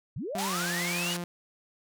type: linear sweep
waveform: sine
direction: up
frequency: 89.3 to 2960 Hz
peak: -32 dBFS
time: 0.16-1.14 s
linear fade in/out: 5 ms
type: tone with pitch glide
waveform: sawtooth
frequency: 196 to 174.62 Hz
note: G3 to F3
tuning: 0 to 0 cents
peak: -29 dBFS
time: 0.35-1.24 s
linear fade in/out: 0 ms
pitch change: -200 cents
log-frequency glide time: 0.47-0.57 s
type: band-pass noise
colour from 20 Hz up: white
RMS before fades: -35 dBFS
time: 0.38-1.17 s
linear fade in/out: 5 ms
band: 660 to 8000 Hz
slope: 12 dB/octave
effects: none